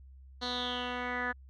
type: tone with low-pass filter sweep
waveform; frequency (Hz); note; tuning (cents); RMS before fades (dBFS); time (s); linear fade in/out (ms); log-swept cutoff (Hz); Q
10% pulse; 246.9; B3; 0; -35; 0.41-1.33; 20; 4400 to 1700; 6.7
effects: added 66 Hz sine -50 dBFS peak until 1.49 s